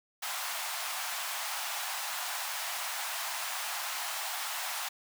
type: high-pass noise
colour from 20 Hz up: pink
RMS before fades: -36 dBFS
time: 0.22-4.89 s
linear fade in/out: 10 ms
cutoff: 690 Hz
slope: 48 dB/octave
effects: none